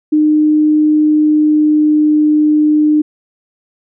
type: tone with pitch glide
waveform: sine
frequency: 304.7 to 302.8 Hz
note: D#4 to D#4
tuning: -36 to -47 cents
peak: -7 dBFS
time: 0.12-3.02 s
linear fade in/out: 10 ms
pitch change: -11 cents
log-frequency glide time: 0.92-2.23 s
effects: none